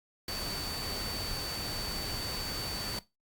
sine tone in noise, 4549 Hz, C#8, 44 cents sharp, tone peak -38 dBFS, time 0.28-2.99 s, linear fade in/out 2 ms, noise pink, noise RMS -38 dBFS, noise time 0.28-2.99 s, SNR -3 dB, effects noise-tail reverb RT60 0.2 s tail -18 dB re dry + Opus 48 kbps

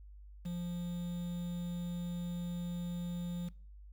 triangle tone with quantisation, 174.61 Hz, F3, in tune, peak -34 dBFS, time 0.45-3.49 s, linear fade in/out 10 ms, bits 9, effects noise-tail reverb RT60 0.4 s tail -22 dB re dry + added 50 Hz sine -50 dBFS peak until 3.92 s

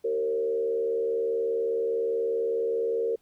sine tone with frequency modulation, 459.4 Hz, A#4, 25 cents flat, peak -24 dBFS, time 0.04-3.16 s, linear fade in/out 10 ms, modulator 75.1 Hz, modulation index 0.71, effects pink hiss -68 dBFS RMS until 3.21 s

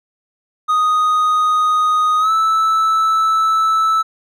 triangle tone with pitch glide, 1244.5 to 1312.4 Hz, D#6 to E6, 0 to -8 cents, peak -10 dBFS, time 0.68-4.03 s, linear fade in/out 20 ms, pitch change +92 cents, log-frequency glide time 2.19-2.31 s, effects none

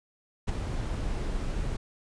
brown noise with ADSR envelope, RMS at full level -23 dBFS, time 0.47-1.77 s, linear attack 21 ms, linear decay 10 ms, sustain -8 dB, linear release 10 ms, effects resampled to 22050 Hz

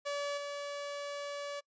sawtooth tone with level steps, 573 Hz, D5, 43 cents flat, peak -30 / -34 dBFS, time 0.05-1.61 s, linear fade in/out 20 ms, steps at 0.37 s, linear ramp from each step 10 ms, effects noise-tail reverb RT60 0.1 s tail -24 dB re dry + resampled to 16000 Hz

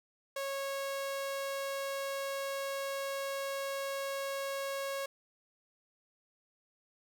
sawtooth tone, 550 Hz, C#5, 14 cents flat, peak -31 dBFS, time 0.36-5.06 s, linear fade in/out 5 ms, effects none

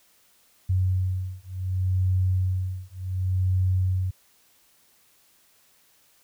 sine beating tone pair, 92.5 / 93.18 Hz, F#2 / F#2, 0 / +13 cents, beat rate 0.68 Hz, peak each -25 dBFS, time 0.69-4.11 s, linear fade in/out 10 ms, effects white hiss -61 dBFS RMS until 6.23 s

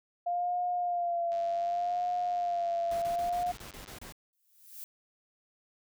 sine tone with vibrato, 698 Hz, F5, 1 cent flat, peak -28 dBFS, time 0.26-3.52 s, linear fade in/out 10 ms, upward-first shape sine, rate 0.67 Hz, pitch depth 41 cents each way
click train, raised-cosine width 0.2 ms, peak -35 dBFS, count 253, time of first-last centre 1.32-3.913 s, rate 97.2 Hz
pink noise bursts, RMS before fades -46 dBFS, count 9, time 2.91-4.124 s, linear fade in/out 2 ms, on 110 ms, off 28 ms
violet noise with exponential growth, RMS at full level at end -41 dBFS, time 4.33-4.84 s, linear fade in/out 0 ms, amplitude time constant 110 ms
effects none

